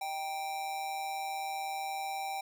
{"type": "tone with amplitude modulation", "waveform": "square", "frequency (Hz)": 783, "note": "G5", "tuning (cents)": -2, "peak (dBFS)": -33, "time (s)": [0.01, 2.41], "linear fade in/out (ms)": 5, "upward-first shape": "sine", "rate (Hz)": 159, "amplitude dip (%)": 50, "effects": []}